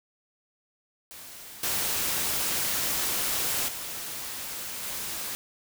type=noise with level steps; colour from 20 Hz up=white; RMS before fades=-44 / -28 / -36 / -34 dBFS; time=1.11-5.35 s; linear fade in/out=0 ms; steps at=1.63 / 3.68 / 4.83 s; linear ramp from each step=5 ms; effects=none